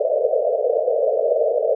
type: band-pass noise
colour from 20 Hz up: pink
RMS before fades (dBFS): -19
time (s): 0-1.75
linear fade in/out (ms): 5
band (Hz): 450 to 660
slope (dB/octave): 96
effects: none